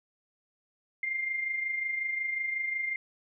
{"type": "tone with amplitude modulation", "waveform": "sine", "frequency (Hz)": 2106, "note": "C7", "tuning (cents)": 11, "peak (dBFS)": -27, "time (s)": [1.03, 2.96], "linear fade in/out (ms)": 2, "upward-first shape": "sine", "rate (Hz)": 25.5, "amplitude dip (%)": 50, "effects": []}